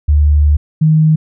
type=tone pair in turn; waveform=sine; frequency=74 / 156.41 Hz; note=D2 / D#3; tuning=+14 / +9 cents; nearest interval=octave + minor second; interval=1295 cents; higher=second; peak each=-6 dBFS; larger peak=neither; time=0.08-0.57 / 0.81-1.16 s; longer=first; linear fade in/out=10 ms; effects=none